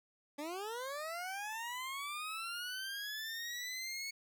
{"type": "linear sweep", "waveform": "20% pulse", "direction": "up", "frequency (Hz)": [280.7, 2217], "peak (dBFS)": -35, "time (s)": [0.38, 4.11], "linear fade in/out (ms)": 10, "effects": []}